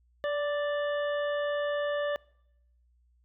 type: harmonic tone with a mistuned harmonic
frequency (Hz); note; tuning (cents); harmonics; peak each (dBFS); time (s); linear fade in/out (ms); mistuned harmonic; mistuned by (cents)
587.3; D5; 0; 1 / 2 / 3 / 5 / 6; -28 / -39 / -37 / -46 / -48; 0.24-2.16; 0; 1; -17
effects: noise-tail reverb RT60 0.8 s tail -24 dB re dry + added 60 Hz sine -63 dBFS peak until 3.24 s